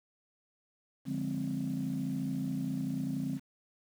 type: chord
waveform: sine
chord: D half-diminished seventh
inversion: none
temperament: equal with one note detuned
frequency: 146.83 / 177.05 / 207.7 / 261.6 Hz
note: D3 / F3 / Ab3 / C4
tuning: 0 / +24 / 0 / 0 cents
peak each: -37 / -38 / -38 / -34 dBFS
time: 1.05-3.4 s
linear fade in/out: 50 ms
effects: tanh soft clip ceiling -25 dBFS + 9-bit